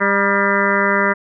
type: harmonic tone with a mistuned harmonic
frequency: 199.7 Hz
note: G3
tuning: 32 cents sharp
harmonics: 1 / 2 / 3 / 5 / 6 / 7 / 8 / 9 / 10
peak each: -22 / -22 / -22 / -22 / -22 / -22 / -22 / -22 / -22 dBFS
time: 0-1.14 s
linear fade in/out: 20 ms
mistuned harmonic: 5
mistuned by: -46 cents
effects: none